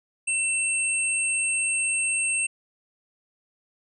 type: tone pair together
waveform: sine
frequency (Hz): 2678 / 8502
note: E7 / C9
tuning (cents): +27 / +27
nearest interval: octave + minor sixth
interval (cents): 2000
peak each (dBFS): -25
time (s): 0.27-2.47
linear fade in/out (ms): 10
effects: none